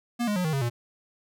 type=tone with pitch steps; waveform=square; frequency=238.6 / 207.7 / 180.82 / 157.42 / 137.04 / 119.3 Hz; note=A#3 / G#3 / F#3 / D#3 / C#3 / A#2; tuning=+41 / 0 / -40 / +21 / -19 / +41 cents; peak=-25 dBFS; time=0.19-0.7 s; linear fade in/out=20 ms; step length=85 ms; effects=none